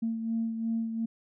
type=beating tone pair; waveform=sine; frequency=226.5 / 229.3 Hz; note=A#3 / A#3; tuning=-50 / -28 cents; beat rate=2.8 Hz; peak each=-28 / -37 dBFS; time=0.02-1.06 s; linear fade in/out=10 ms; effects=tanh soft clip ceiling -21 dBFS